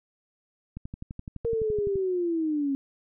click train, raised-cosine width 5 ms, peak -24 dBFS, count 15, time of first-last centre 0.77-1.956 s, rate 11.8 Hz
sine linear sweep, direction down, 466.2 to 270 Hz, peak -24 dBFS, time 1.45-2.75 s, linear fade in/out 0 ms
effects none

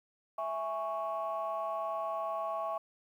sine chord, C# minor, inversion first, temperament equal, 659.3 / 830.6 / 1108.7 Hz, E5 / G#5 / C#6, 0 / 0 / 0 cents, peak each -35 / -39 / -36 dBFS, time 0.38-2.78 s, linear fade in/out 5 ms, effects tanh soft clip ceiling -26 dBFS + 11-bit

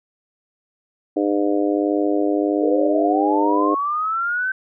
harmonic tone, 101.5 Hz, G#2, 39 cents flat, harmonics 3 / 4 / 5 / 6 / 7, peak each -19 / -23 / -25 / -26 / -29 dBFS, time 1.16-3.75 s, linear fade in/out 10 ms
sine linear sweep, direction up, 439.6 to 1547 Hz, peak -19 dBFS, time 2.62-4.52 s, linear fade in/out 5 ms
effects none

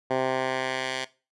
10% pulse tone with band-pass filter sweep, 130.5 Hz, C3, 4 cents flat, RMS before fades -28 dBFS, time 0.1-1.05 s, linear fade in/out 10 ms, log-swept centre 720 to 3300 Hz, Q 0.78, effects noise-tail reverb RT60 0.3 s tail -18 dB re dry + resampled to 24000 Hz

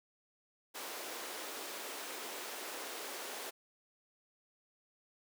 pink high-pass noise, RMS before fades -44 dBFS, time 0.74-3.51 s, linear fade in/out 20 ms, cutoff 340 Hz, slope 24 dB/octave, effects none

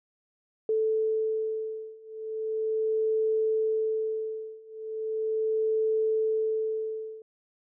sine beating tone pair, 438.5 / 438.88 Hz, A4 / A4, -6 / -4 cents, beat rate 0.38 Hz, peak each -29 / -28 dBFS, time 0.69-7.22 s, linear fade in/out 2 ms, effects none

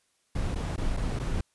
brown noise with dropouts, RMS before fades -29 dBFS, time 0.35-1.41 s, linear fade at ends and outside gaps 5 ms, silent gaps 0.548-0.556 / 0.763-0.778 / 0.967-0.971 / 1.191-1.197 s, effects white hiss -71 dBFS RMS until 1.54 s + resampled to 24000 Hz

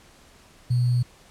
sine tone with sample-and-hold, 122.7 Hz, B2, 11 cents flat, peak -18 dBFS, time 0.7-1.03 s, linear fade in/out 10 ms, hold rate 4410 Hz, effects pink hiss -53 dBFS RMS until 1.3 s + low-pass 10000 Hz 12 dB/octave

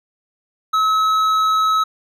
triangle tone with hard clipping, 1289 Hz, E6, 39 cents flat, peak -15 dBFS, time 0.73-1.84 s, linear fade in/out 10 ms, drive 10 dB, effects none

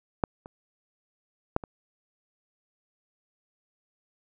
clicks, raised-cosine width 1 ms, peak -9 / -28 / -9 / -24 dBFS, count 4, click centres 0.238 / 0.459 / 1.564 / 1.638 s, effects none

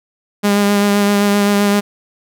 sawtooth tone with vibrato, 203.3 Hz, G#3, 37 cents flat, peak -7 dBFS, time 0.43-1.81 s, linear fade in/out 20 ms, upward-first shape sine, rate 7.7 Hz, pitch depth 17 cents each way, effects none

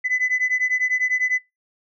sine beating tone pair, 2004 / 2014 Hz, B6 / B6, +25 / +33 cents, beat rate 10 Hz, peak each -20 / -21 dBFS, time 0.04-1.39 s, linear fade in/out 20 ms, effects noise-tail reverb RT60 0.2 s tail -21 dB re dry + tanh soft clip ceiling -14 dBFS

